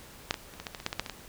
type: clicks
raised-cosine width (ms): 0.2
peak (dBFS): -8 / -16 / -30 / -21 / -17 / -20 / -24 / -11 / -15 / -10 / -20 / -18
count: 12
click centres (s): 0.309 / 0.342 / 0.538 / 0.6 / 0.668 / 0.748 / 0.801 / 0.864 / 0.929 / 0.996 / 1.062 / 1.097
effects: pink hiss -50 dBFS RMS until 1.28 s